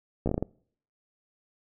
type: slowing click train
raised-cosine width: 2 ms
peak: -14 dBFS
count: 7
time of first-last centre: 0.26-0.426 s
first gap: 14 ms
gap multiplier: 1.27
effects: noise-tail reverb RT60 0.6 s tail -26 dB re dry